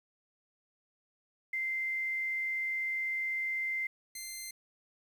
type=tone pair in turn; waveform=sine / 10% pulse; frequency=2084 / 2084 Hz; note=C7 / C7; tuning=-7 / -7 cents; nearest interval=unison; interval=0 cents; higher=neither; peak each=-31 / -31 dBFS; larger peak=neither; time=1.53-3.87 / 4.15-4.51 s; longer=first; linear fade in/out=5 ms; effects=10-bit